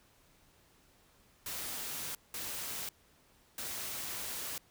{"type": "noise bursts at uneven times", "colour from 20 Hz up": "white", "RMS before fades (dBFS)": -40, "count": 3, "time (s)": [[1.46, 2.15], [2.34, 2.89], [3.58, 4.58]], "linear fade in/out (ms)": 2, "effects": ["pink hiss -66 dBFS RMS until 4.7 s"]}